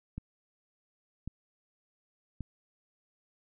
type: clicks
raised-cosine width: 5 ms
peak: -25 dBFS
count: 3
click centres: 0.18 / 1.276 / 2.407 s
effects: none